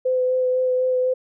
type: tone with vibrato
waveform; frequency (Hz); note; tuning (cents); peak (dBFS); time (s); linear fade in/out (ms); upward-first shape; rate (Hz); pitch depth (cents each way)
sine; 509; C5; -48; -17; 0.05-1.14; 10; sine; 4; 13
effects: none